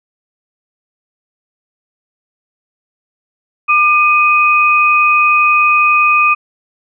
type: tone pair together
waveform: sine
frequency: 1202 / 2505 Hz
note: D6 / D#7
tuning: +40 / +11 cents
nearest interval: octave + minor second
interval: 1271 cents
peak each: -10 dBFS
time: 3.68-6.35 s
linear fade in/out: 20 ms
effects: none